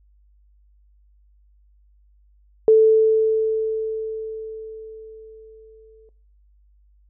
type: tone with exponential decay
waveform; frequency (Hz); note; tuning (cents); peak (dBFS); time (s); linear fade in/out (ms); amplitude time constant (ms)
sine; 440; A4; 0; -8; 2.68-6.09; 1; 740
effects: noise-tail reverb RT60 0.5 s tail -19 dB re dry + added 50 Hz sine -53 dBFS peak until 7.09 s